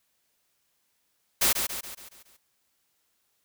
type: noise with echo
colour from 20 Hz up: white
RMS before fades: -22 dBFS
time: 1.41-1.53 s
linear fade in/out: 10 ms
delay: 140 ms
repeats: 6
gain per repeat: -6 dB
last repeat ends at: 2.37 s
effects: white hiss -73 dBFS RMS until 3.44 s